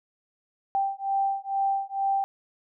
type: beating tone pair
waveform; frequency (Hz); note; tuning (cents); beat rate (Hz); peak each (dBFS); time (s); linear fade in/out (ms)
sine; 784 / 786.2; G5 / G5; 0 / +5; 2.2; -27; 0.75-2.24; 0
effects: none